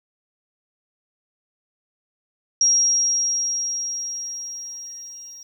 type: tone with level ramp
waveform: sine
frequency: 5630 Hz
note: F8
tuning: 13 cents sharp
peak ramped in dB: -13 to -38 dBFS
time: 2.61-5.43 s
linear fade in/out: 2 ms
effects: 9-bit